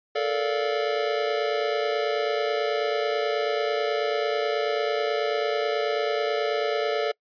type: chord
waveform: square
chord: Bb major seventh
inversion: third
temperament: just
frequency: 437 / 466.2 / 582.7 / 699.2 Hz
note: A4 / Bb4 / D5 / F5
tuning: -12 / 0 / -14 / +2 cents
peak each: -27 / -33 / -29 / -32 dBFS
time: 0.15-7.12 s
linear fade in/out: 10 ms
effects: noise-tail reverb RT60 0.1 s tail -26 dB re dry + resampled to 11025 Hz